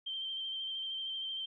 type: tone with vibrato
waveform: sine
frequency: 3136 Hz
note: G7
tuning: in tune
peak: -36 dBFS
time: 0.06-1.46 s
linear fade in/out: 10 ms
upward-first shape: square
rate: 13 Hz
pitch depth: 18 cents each way
effects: none